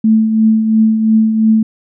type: tone with tremolo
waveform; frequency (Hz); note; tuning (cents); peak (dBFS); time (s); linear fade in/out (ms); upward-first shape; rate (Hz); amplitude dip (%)
sine; 220; A3; 0; -5; 0.04-1.63; 5; triangle; 2.9; 55
effects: none